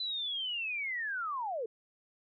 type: linear sweep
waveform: sine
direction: down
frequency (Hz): 4039 to 420.5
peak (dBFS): -33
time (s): 0-1.66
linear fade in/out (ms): 5
effects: none